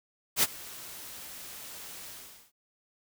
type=noise with ADSR envelope; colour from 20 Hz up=white; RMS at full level=-22 dBFS; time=0.36-2.52 s; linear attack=67 ms; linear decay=34 ms; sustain=-22 dB; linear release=440 ms; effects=none